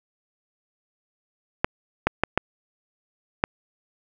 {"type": "clicks", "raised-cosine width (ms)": 0.5, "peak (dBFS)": -3, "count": 5, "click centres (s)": [1.645, 2.07, 2.236, 2.376, 3.439], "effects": []}